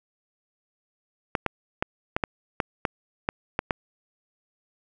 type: clicks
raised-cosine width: 0.5 ms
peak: -8 dBFS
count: 10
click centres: 1.352 / 1.463 / 1.825 / 2.165 / 2.238 / 2.602 / 2.852 / 3.289 / 3.591 / 3.708 s
effects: none